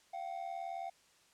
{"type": "ring-modulated tone", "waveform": "triangle", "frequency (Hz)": 730, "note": "F#5", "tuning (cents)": -24, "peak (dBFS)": -34, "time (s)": [0.13, 0.9], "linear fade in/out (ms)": 10, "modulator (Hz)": 39.6, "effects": ["white hiss -67 dBFS RMS until 1.33 s", "low-pass 8000 Hz 12 dB/octave"]}